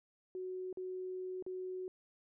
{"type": "tone with dropouts", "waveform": "sine", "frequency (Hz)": 370, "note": "F#4", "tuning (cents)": 0, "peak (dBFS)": -39, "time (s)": [0.35, 1.88], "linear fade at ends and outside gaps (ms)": 1, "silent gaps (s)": [[0.728, 0.772], [1.425, 1.464]], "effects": []}